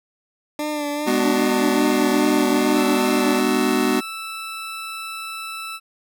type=tone with vibrato; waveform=20% pulse; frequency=296 Hz; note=D4; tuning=14 cents sharp; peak=-18 dBFS; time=0.59-3.4 s; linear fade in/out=2 ms; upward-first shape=sine; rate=2.5 Hz; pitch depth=34 cents each way
type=chord; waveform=square; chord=G# half-diminished seventh; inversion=none; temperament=just; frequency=207.7 / 249.2 / 299 / 373.8 Hz; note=G#3 / B3 / D4 / F#4; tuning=0 / +16 / +31 / +18 cents; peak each=-26 / -22 / -24 / -23 dBFS; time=1.06-4.01 s; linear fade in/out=20 ms
type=tone; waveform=20% pulse; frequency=1318.5 Hz; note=E6; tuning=in tune; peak=-24 dBFS; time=2.73-5.8 s; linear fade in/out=50 ms
effects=none